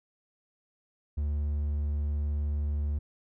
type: tone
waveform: triangle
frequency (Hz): 73.42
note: D2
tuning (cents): 0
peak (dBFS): -25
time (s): 1.17-2.99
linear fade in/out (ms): 10
effects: none